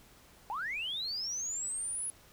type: linear sweep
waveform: sine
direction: up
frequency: 784 to 10548 Hz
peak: -33 dBFS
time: 0.5-2.1 s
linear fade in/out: 0 ms
effects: tanh soft clip ceiling -29 dBFS + pink hiss -59 dBFS RMS until 2.32 s